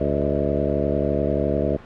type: harmonic tone with a mistuned harmonic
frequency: 71.5 Hz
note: D2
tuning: 46 cents flat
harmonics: 1 / 2 / 3 / 4 / 5 / 6 / 7 / 8 / 9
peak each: -28 / -28 / -28 / -28 / -28 / -28 / -28 / -28 / -28 dBFS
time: 0-1.77 s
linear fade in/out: 10 ms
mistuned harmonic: 8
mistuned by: +68 cents
effects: pink hiss -43 dBFS RMS until 1.85 s + low-pass 2000 Hz 12 dB/octave